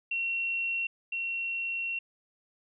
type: tone pair in turn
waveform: sine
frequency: 2729 / 2729 Hz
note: F7 / F7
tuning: -41 / -41 cents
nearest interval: unison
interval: 0 cents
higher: neither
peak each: -28 / -30 dBFS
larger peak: first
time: 0.11-0.87 / 1.12-1.99 s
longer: second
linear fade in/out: 5 ms
effects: none